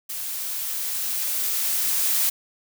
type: noise with level ramp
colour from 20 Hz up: blue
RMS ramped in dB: -31 to -21 dBFS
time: 0.09-2.3 s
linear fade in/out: 10 ms
effects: none